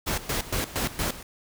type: noise with tremolo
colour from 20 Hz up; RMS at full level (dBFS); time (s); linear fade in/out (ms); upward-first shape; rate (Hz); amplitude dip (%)
pink; -27; 0.06-1.23; 20; square; 4.3; 80
effects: none